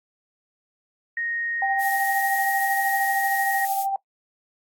sine tone with pitch glide, 1864.7 to 1879.8 Hz, A#6 to A#6, 0 to +14 cents, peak -25 dBFS, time 1.17-3.65 s, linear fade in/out 2 ms, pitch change +14 cents, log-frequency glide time 1.55-2.42 s
sine tone with tremolo, 784 Hz, G5, in tune, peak -20 dBFS, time 1.62-3.96 s, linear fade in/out 2 ms, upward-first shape sine, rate 13 Hz, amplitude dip 40%
violet noise, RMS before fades -31 dBFS, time 1.78-3.87 s, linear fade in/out 50 ms
effects noise-tail reverb RT60 0.1 s tail -20 dB re dry + AAC 64 kbps

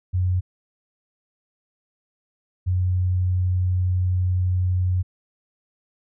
sine tone pair in turn, 91.2 / 91.2 Hz, F#2 / F#2, -24 / -24 cents, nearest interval unison, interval 0 cents, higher neither, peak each -18 dBFS, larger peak neither, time 0.13-0.41 / 2.66-5.03 s, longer second, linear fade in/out 20 ms, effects none

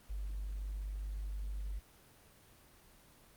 sine tone with quantisation, 49.66 Hz, G1, 23 cents sharp, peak -37 dBFS, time 0.09-1.8 s, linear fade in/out 20 ms, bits 11, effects pink hiss -62 dBFS RMS until 3.36 s + Opus 24 kbps

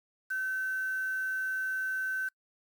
sine tone with quantisation, 1532 Hz, G6, 40 cents flat, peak -30 dBFS, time 0.3-2.29 s, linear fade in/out 10 ms, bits 8, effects noise-tail reverb RT60 0.1 s tail -26 dB re dry

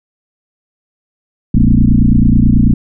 sine tone with frequency modulation, 126 Hz, B2, 35 cents sharp, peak -5 dBFS, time 1.54-2.74 s, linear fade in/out 5 ms, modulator 29.2 Hz, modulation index 4.5, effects none

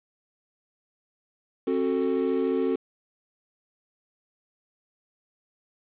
triangle chord, F# diminished, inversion second, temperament just, 266.4 / 370 / 444 Hz, C4 / F#4 / A4, +31 / 0 / +16 cents, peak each -25 dBFS, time 1.67-2.76 s, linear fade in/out 5 ms, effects resampled to 8000 Hz + 8-bit

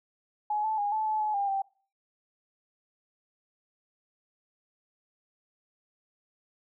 sine tone with pitch steps, 842 / 872 / 819 / 869 / 863 / 852 / 801 / 782 Hz, G#5 / A5 / G#5 / A5 / A5 / G#5 / G5 / G5, +24 / -16 / -24 / -22 / -34 / +44 / +37 / -4 cents, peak -26 dBFS, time 0.5-1.62 s, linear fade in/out 5 ms, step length 140 ms, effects noise-tail reverb RT60 0.4 s tail -22 dB re dry

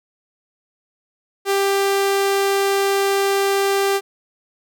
sawtooth tone, 394.7 Hz, G4, 12 cents sharp, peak -12 dBFS, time 1.45-4.01 s, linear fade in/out 50 ms, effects none

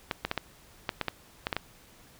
clicks, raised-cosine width 0.3 ms, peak -12 dBFS, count 10, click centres 0.112 / 0.25 / 0.314 / 0.377 / 0.892 / 1.013 / 1.083 / 1.469 / 1.528 / 1.566 s, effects pink hiss -56 dBFS RMS until 2.19 s

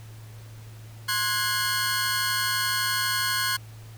sawtooth tone cluster, 1057 / 1470 / 1652 / 4338 Hz, C6 / F#6 / G#6 / C#8, +17 / -12 / -10 / -38 cents, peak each -26 dBFS, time 1.08-3.57 s, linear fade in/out 10 ms, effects added 110 Hz sine -41 dBFS peak until 3.97 s + pink hiss -52 dBFS RMS until 3.97 s

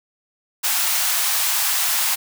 white high-pass noise, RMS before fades -20 dBFS, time 0.63-2.16 s, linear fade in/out 20 ms, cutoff 680 Hz, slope 48 dB/octave, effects none

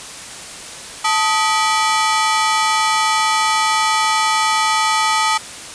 sawtooth ring-modulated tone, 1069 Hz, C6, 37 cents sharp, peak -7 dBFS, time 1.04-5.38 s, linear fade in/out 10 ms, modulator 190 Hz, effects white hiss -32 dBFS RMS until 5.74 s + resampled to 22050 Hz

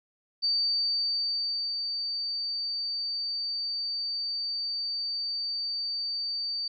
sine tone with ADSR envelope, 4607 Hz, D8, 34 cents flat, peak -23 dBFS, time 0.42-6.68 s, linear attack 24 ms, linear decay 1300 ms, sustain -6 dB, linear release 5 ms, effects none

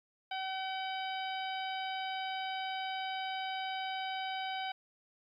harmonic tone with a mistuned harmonic, 761 Hz, F#5, 48 cents sharp, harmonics 1 / 2 / 3 / 4 / 5 / 6, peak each -37 / -44 / -45 / -44 / -48 / -54 dBFS, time 0.31-4.72 s, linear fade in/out 5 ms, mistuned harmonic 6, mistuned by +95 cents, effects 12-bit

